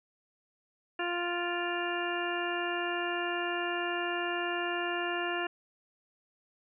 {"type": "harmonic tone with a mistuned harmonic", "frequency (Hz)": 349.2, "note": "F4", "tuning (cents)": 0, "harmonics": [1, 2, 3, 4, 5, 7, 8], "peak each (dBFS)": [-35, -37, -40, -39, -37, -44, -39], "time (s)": [0.99, 5.47], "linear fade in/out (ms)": 5, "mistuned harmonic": 7, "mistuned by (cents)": -34, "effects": []}